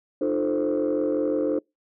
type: chord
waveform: sine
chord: F dominant seventh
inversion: third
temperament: equal with one note detuned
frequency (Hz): 303.3 / 349.2 / 440 / 523.3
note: Eb4 / F4 / A4 / C5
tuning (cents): -44 / 0 / 0 / 0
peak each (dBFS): -24 / -29 / -26 / -25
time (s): 0.21-1.59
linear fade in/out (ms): 5
effects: noise-tail reverb RT60 0.2 s tail -26 dB re dry + tanh soft clip ceiling -16 dBFS